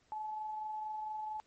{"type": "tone with amplitude modulation", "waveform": "sine", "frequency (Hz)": 860, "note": "A5", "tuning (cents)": -40, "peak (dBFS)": -36, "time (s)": [0.12, 1.4], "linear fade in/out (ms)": 0, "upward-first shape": "sine", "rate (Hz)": 24.4, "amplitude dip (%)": 30, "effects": ["pink hiss -71 dBFS RMS until 1.46 s", "MP3 32 kbps"]}